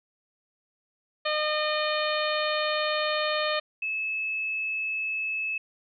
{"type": "harmonic tone", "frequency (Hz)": 609, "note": "D#5", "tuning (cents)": -37, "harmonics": [1, 2, 3, 4, 5, 6, 7], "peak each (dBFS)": [-28, -31, -33, -34, -35, -36, -36], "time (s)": [1.25, 3.6], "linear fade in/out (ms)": 10}
{"type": "tone", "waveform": "sine", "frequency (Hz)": 2600, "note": "E7", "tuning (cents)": -24, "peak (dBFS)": -27, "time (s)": [3.82, 5.58], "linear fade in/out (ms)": 5}
{"effects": []}